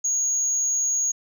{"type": "tone", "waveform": "sine", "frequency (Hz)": 6645, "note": "G#8", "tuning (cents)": 0, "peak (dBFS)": -19, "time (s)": [0.04, 1.12], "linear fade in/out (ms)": 10, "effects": ["tanh soft clip ceiling -17 dBFS"]}